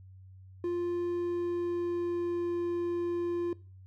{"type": "tone with pitch glide", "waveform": "triangle", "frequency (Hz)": [349.2, 346.8], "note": ["F4", "F4"], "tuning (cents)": [0, -12], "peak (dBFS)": -27, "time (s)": [0.64, 3.53], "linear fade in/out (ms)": 2, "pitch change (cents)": -12, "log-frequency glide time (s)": [1.09, 2.59], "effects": ["noise-tail reverb RT60 0.4 s tail -21 dB re dry", "added 94 Hz sine -49 dBFS peak until 3.86 s"]}